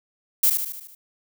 violet noise with echo, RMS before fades -17 dBFS, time 0.43-0.5 s, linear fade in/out 5 ms, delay 75 ms, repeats 6, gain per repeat -5 dB, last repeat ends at 0.95 s, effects none

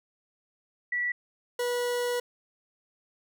sine / 40% pulse tone pair in turn, 1951 / 486.9 Hz, B6 / B4, -22 / -25 cents, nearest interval 2 octaves, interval 2403 cents, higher first, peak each -26 dBFS, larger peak neither, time 0.92-1.12 / 1.59-2.2 s, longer second, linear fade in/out 5 ms, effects none

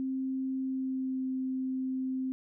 sine tone with pitch glide, 263.6 to 260.6 Hz, C4 to C4, +13 to -7 cents, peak -30 dBFS, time 0-2.32 s, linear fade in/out 0 ms, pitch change -20 cents, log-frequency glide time 0.6-1.25 s, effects none

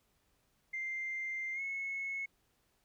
sine tone with pitch glide, 2093 to 2189 Hz, C7 to C#7, 0 to -22 cents, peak -35 dBFS, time 0.73-2.26 s, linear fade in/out 10 ms, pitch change +78 cents, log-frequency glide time 1.54-1.61 s, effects tanh soft clip ceiling -31 dBFS + pink hiss -75 dBFS RMS until 2.84 s

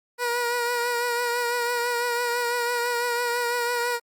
15% pulse tone with vibrato, 480.6 Hz, B4, 47 cents flat, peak -17 dBFS, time 0.18-4 s, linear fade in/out 50 ms, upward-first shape triangle, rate 6 Hz, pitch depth 37 cents each way, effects Opus 48 kbps

